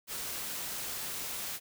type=noise; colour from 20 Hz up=white; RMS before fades=-38 dBFS; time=0.07-1.6 s; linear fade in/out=50 ms; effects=none